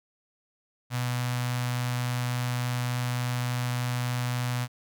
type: tone with notch filter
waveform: sawtooth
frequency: 123.47 Hz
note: B2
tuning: in tune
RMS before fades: -29 dBFS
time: 0.9-4.68 s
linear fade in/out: 50 ms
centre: 370 Hz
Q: 0.53
effects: none